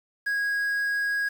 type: tone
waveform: triangle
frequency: 1649 Hz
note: G#6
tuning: 13 cents flat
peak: -22 dBFS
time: 0.26-1.29 s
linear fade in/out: 10 ms
effects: 8-bit